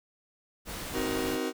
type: noise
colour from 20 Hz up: pink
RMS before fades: -38 dBFS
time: 0.65-1.39 s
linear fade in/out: 50 ms
type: chord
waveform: 40% pulse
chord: C half-diminished seventh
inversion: none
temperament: just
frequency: 261.6 / 314 / 376.7 / 470.9 Hz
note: C4 / Eb4 / Gb4 / Bb4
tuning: 0 / +16 / +31 / +18 cents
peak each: -34 dBFS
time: 0.92-1.53 s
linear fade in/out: 50 ms
effects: none